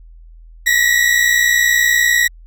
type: tone pair together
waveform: 40% pulse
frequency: 1890 / 1949.9 Hz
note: A#6 / B6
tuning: +23 / -23 cents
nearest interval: minor second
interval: 54 cents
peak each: -13 dBFS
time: 0.66-2.28 s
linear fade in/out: 10 ms
effects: added 41 Hz sine -37 dBFS peak until 2.46 s